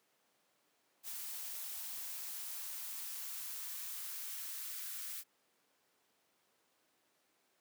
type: noise with high-pass filter sweep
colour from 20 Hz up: blue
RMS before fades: -44 dBFS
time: 1.03-5.24 s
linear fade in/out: 50 ms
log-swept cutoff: 580 to 1400 Hz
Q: 1.4
effects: pink hiss -75 dBFS RMS until 7.6 s + high-pass 300 Hz 12 dB/octave